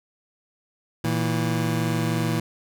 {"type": "tone pair together", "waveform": "25% pulse", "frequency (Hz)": [115.9, 162.28], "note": ["A#2", "E3"], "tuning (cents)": [-10, -27], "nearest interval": "tritone", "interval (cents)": 583, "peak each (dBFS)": -21, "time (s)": [1.04, 2.4], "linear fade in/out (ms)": 5, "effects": []}